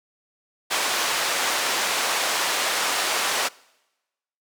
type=band-pass noise; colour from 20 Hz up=pink; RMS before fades=-24 dBFS; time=0.7-3.49 s; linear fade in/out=20 ms; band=700 to 9100 Hz; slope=12 dB/octave; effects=noise-tail reverb RT60 1.0 s tail -24 dB re dry